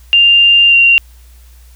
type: tone with pitch glide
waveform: sine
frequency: 2794 to 2764 Hz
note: F7 to F7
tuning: 0 to -19 cents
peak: -4 dBFS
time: 0.13-0.98 s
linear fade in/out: 0 ms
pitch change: -19 cents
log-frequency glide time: 0.68-0.75 s
effects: added 60 Hz sine -37 dBFS peak until 1.75 s + white hiss -49 dBFS RMS until 1.75 s